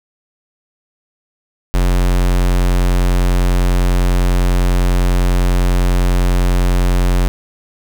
square tone, 45 Hz, F#1, 47 cents flat, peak -11 dBFS, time 1.74-7.28 s, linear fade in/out 0 ms, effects none

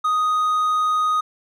triangle tone, 1246 Hz, D#6, 2 cents sharp, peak -15 dBFS, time 0.04-1.21 s, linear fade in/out 10 ms, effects none

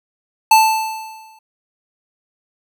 square tone with exponential decay, 880 Hz, A5, in tune, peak -6 dBFS, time 0.51-1.39 s, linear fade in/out 5 ms, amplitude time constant 190 ms, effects none

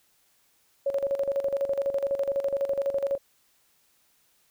sine tone with tremolo, 554.4 Hz, C#5, in tune, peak -22 dBFS, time 0.86-3.18 s, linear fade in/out 5 ms, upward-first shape square, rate 12 Hz, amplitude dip 70%, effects white hiss -66 dBFS RMS until 4.5 s

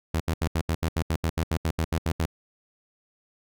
sawtooth tone bursts, 81.1 Hz, E2, 28 cents flat, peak -19 dBFS, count 16, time 0.14-2.257 s, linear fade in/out 5 ms, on 62 ms, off 75 ms, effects none

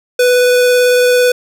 square tone with vibrato, 495.2 Hz, B4, 5 cents sharp, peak -8 dBFS, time 0.19-1.32 s, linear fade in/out 5 ms, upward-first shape sine, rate 18 Hz, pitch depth 8 cents each way, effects none

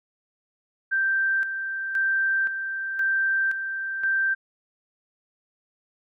sine tone with tremolo, 1568 Hz, G6, in tune, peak -20 dBFS, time 0.91-4.35 s, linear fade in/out 20 ms, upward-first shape square, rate 0.96 Hz, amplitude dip 55%, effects none

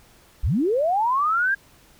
sine linear sweep, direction up, 32.64 to 1635 Hz, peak -18 dBFS, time 0.43-1.55 s, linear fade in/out 10 ms, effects pink hiss -54 dBFS RMS until 1.99 s

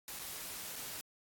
white noise with dropouts, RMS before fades -44 dBFS, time 0.08-1.01 s, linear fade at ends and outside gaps 0 ms, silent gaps 0.19-0.194 / 0.757-0.761 s, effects AAC 64 kbps

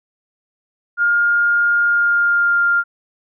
sine tone with pitch glide, 1414 to 1399.4 Hz, F6 to F6, +21 to +3 cents, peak -12 dBFS, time 0.97-2.84 s, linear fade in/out 50 ms, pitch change -18 cents, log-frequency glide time 1.86-2.61 s, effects none

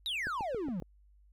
triangle exponential sweep, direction down, 3951 to 162 Hz, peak -31 dBFS, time 0.06-0.8 s, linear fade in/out 0 ms
click train, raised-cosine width 2 ms, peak -28 dBFS, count 5, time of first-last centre 0.27-0.823 s, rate 7.23 Hz
effects added 50 Hz sine -59 dBFS peak until 1.32 s

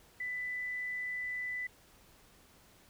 sine tone, 1992 Hz, B6, 14 cents sharp, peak -35 dBFS, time 0.2-1.67 s, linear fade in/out 5 ms, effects pink hiss -62 dBFS RMS until 2.89 s

